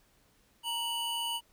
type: tone pair together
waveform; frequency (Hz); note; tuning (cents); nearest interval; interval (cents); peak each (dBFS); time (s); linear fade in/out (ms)
square; 932.3 / 2960; A#5 / F#7; 0 / 0; octave + minor sixth; 2000; -37 / -34; 0.63-1.41; 50
effects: pink hiss -67 dBFS RMS until 1.52 s